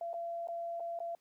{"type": "tone with dropouts", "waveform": "sine", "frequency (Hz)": 680, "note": "F5", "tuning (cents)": -46, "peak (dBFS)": -36, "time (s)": [0.01, 1.15], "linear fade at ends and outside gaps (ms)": 2, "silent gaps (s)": [[0.132, 0.14], [0.473, 0.485], [0.798, 0.803], [0.99, 1.002]], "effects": ["pink hiss -75 dBFS RMS until 1.2 s", "high-pass 200 Hz 12 dB/octave"]}